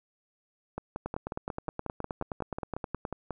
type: two click trains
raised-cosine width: 1 ms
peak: -20 / -19 dBFS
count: 15 / 20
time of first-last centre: 0.78-3.307 / 1.06-3.052 s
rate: 5.54 / 9.54 Hz
effects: none